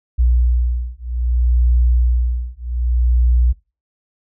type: beating tone pair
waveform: sine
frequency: 60.2 / 60.83 Hz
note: B1 / B1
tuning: -44 / -26 cents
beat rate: 0.63 Hz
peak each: -15 dBFS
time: 0.18-3.53 s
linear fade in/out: 20 ms
effects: noise-tail reverb RT60 0.3 s tail -23 dB re dry + tanh soft clip ceiling -6 dBFS